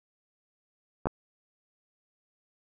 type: clicks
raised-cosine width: 1 ms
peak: -14 dBFS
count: 2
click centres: 1.057 / 1.07 s
effects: none